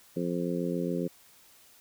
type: harmonic tone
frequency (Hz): 87.31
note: F2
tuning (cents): 0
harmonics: 2 / 3 / 4 / 5 / 6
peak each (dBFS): -32 / -34 / -35 / -36 / -37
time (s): 0.16-1.08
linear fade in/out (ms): 10
effects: white hiss -58 dBFS RMS until 1.8 s